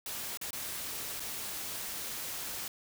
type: noise with dropouts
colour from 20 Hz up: white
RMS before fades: -39 dBFS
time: 0.06-2.68 s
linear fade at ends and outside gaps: 2 ms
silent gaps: 0.373-0.413 / 0.507-0.53 / 1.197-1.202 s
effects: none